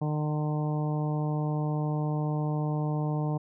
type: harmonic tone with a mistuned harmonic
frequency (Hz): 151.2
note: D#3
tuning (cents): -49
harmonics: 1 / 2 / 3 / 4 / 5 / 6 / 7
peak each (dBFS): -27 / -35 / -39 / -40 / -40 / -42 / -46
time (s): 0.01-3.38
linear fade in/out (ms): 10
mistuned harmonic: 7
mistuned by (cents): -18
effects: none